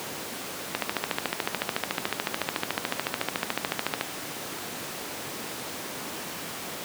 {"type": "click train", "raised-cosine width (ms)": 0.3, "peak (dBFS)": -8, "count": 46, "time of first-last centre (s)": [0.75, 4.011], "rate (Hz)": 13.8, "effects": ["pink hiss -35 dBFS RMS until 6.84 s", "high-pass 200 Hz 12 dB/octave"]}